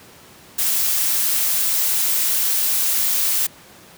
blue noise, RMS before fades -19 dBFS, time 0.58-3.47 s, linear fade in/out 10 ms, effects pink hiss -45 dBFS RMS until 3.97 s + high-pass 100 Hz 12 dB/octave

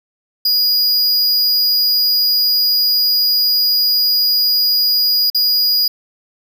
square tone with dropouts, 4894 Hz, D#8, 29 cents flat, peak -12 dBFS, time 0.45-5.88 s, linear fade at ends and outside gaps 5 ms, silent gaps 5.301-5.346 s, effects none

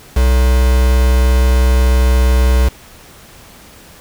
triangle tone with quantisation, 62.9 Hz, B1, 32 cents sharp, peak -6 dBFS, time 0.16-2.69 s, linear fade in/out 10 ms, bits 3, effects pink hiss -40 dBFS RMS until 4 s

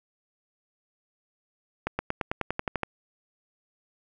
accelerating click train, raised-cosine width 0.5 ms, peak -12 dBFS, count 11, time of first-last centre 1.87-2.833 s, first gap 120 ms, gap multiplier 0.95, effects none

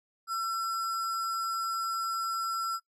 sine tone with sample-and-hold, 1345 Hz, E6, 34 cents sharp, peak -29 dBFS, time 0.27-2.8 s, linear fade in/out 50 ms, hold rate 6300 Hz, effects noise-tail reverb RT60 0.1 s tail -19 dB re dry + low-pass 11000 Hz 12 dB/octave

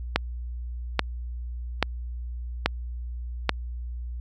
click train, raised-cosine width 0.3 ms, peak -3 dBFS, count 5, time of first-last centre 0.16-3.493 s, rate 1.2 Hz, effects added 60 Hz sine -31 dBFS peak until 4.2 s + AAC 64 kbps

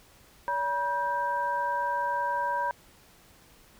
sine tone cluster, 569 / 963 / 1571 Hz, C#5 / B5 / G6, +45 / -44 / +3 cents, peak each -35 / -27 / -34 dBFS, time 0.48-2.71 s, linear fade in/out 0 ms, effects pink hiss -57 dBFS RMS until 3.79 s

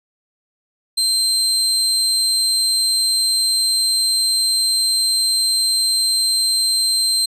30% pulse tone, 4135 Hz, C8, 21 cents flat, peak -12 dBFS, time 0.97-7.26 s, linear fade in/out 10 ms, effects resampled to 32000 Hz

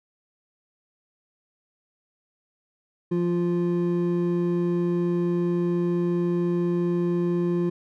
triangle tone pair together, 173.54 / 349.2 Hz, F3 / F4, -11 / 0 cents, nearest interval octave, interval 1211 cents, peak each -22 dBFS, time 3.11-7.7 s, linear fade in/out 10 ms, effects none

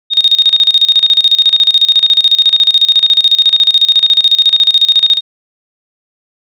sine tone with tremolo, 3709 Hz, A#7, 9 cents flat, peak -3 dBFS, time 0.1-5.21 s, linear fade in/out 50 ms, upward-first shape square, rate 14 Hz, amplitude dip 80%, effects none

